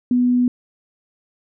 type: tone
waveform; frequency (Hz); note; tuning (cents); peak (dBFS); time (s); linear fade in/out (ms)
sine; 246.9; B3; 0; -13; 0.11-0.48; 2
effects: none